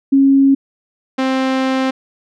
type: tone pair in turn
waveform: sine / sawtooth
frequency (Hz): 273.3 / 263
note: C#4 / C4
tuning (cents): -24 / +9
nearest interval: minor second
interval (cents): 67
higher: first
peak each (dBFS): -7 / -10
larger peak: first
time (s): 0.12-0.55 / 1.18-1.91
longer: second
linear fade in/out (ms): 10
effects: low-pass 4000 Hz 12 dB/octave